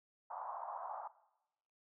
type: band-pass noise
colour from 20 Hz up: white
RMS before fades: -45 dBFS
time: 0.3-1.08 s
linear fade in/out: 10 ms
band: 680 to 1100 Hz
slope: 48 dB/octave
effects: noise-tail reverb RT60 0.9 s tail -18 dB re dry